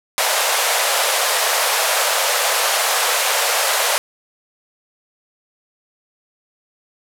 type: band-pass noise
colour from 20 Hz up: pink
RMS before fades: -18 dBFS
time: 0.18-3.98 s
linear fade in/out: 0 ms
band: 500 to 14000 Hz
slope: 48 dB/octave
effects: none